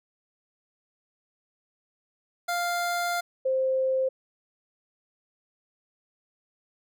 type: tone pair in turn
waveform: 25% pulse / sine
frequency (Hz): 698.5 / 524.4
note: F5 / C5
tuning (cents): 0 / +4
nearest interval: perfect fourth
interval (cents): 496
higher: first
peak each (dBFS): -22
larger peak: neither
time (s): 2.48-3.21 / 3.45-4.09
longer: first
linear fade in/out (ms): 10
effects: none